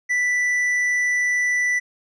sine tone with tanh clipping, 1975.5 Hz, B6, in tune, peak -19 dBFS, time 0.09-1.8 s, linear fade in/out 20 ms, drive 6 dB, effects none

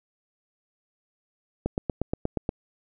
click train, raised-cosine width 2 ms, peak -12 dBFS, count 8, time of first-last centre 1.66-2.491 s, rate 8.42 Hz, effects none

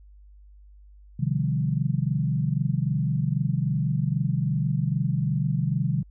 sine tone cluster, 129 / 151.5 / 175.3 / 199.2 Hz, C3 / D#3 / F3 / G3, -24 / -46 / +7 / +28 cents, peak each -26 / -25 / -30 / -32 dBFS, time 1.19-6.03 s, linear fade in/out 10 ms, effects added 50 Hz sine -47 dBFS peak until 6.1 s

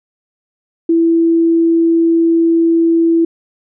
sine tone, 331.9 Hz, E4, 12 cents sharp, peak -8 dBFS, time 0.89-3.25 s, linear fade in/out 5 ms, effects none

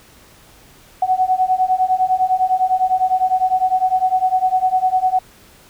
sine beating tone pair, 740 / 749.9 Hz, F#5 / F#5, 0 / +23 cents, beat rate 9.9 Hz, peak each -17 / -16 dBFS, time 1.02-5.19 s, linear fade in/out 5 ms, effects pink hiss -47 dBFS RMS until 5.69 s

